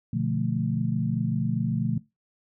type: chord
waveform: sine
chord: B half-diminished seventh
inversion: none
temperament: equal with one note detuned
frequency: 121.91 / 146.83 / 174.61 / 220 Hz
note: B2 / D3 / F3 / A3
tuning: -22 / 0 / 0 / 0 cents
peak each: -29 dBFS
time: 0.13-1.98 s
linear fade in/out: 5 ms
effects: noise-tail reverb RT60 0.2 s tail -18 dB re dry